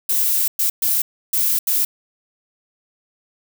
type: noise bursts at uneven times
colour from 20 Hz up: violet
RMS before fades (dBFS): -18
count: 5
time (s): 0.09-0.48 / 0.59-0.7 / 0.82-1.02 / 1.33-1.59 / 1.67-1.85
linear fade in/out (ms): 5
effects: none